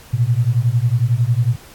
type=beating tone pair; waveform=sine; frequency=114.1 / 125.1 Hz; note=A#2 / B2; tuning=-37 / +23 cents; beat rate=11 Hz; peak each=-16 dBFS; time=0.13-1.56 s; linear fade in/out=10 ms; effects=pink hiss -43 dBFS RMS until 1.74 s + AAC 64 kbps